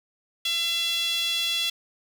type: tone with high-pass filter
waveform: sawtooth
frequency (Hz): 676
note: E5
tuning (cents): +43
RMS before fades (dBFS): -26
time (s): 0.45-1.7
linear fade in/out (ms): 5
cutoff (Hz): 3200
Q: 6.5
effects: none